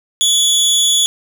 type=tone with amplitude modulation; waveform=25% pulse; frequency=3400 Hz; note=G#7; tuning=40 cents sharp; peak=-4 dBFS; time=0.21-1.06 s; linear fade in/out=0 ms; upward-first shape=sine; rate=258 Hz; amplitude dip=60%; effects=none